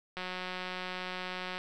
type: click train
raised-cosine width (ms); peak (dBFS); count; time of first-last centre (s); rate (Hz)
0.3; -22; 259; 0.17-1.58; 183
effects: none